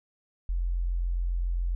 sine tone, 43.65 Hz, F1, in tune, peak -25 dBFS, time 0.49-1.75 s, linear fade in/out 0 ms, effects none

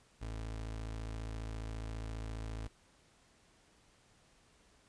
30% pulse tone, 54.7 Hz, A1, 9 cents flat, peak -37 dBFS, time 0.21-2.68 s, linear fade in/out 10 ms, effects pink hiss -67 dBFS RMS until 4.88 s + resampled to 22050 Hz

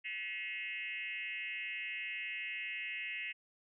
sine tone with frequency modulation, 2349 Hz, D7, in tune, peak -38 dBFS, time 0.04-3.33 s, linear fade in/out 20 ms, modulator 208 Hz, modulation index 2.2, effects none

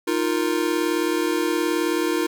square chord, Eb suspended second, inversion none, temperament just, 311.1 / 350 / 466.7 Hz, Eb4 / F4 / Bb4, 0 / +4 / +2 cents, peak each -25 / -24 / -28 dBFS, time 0.07-2.27 s, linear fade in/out 10 ms, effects none

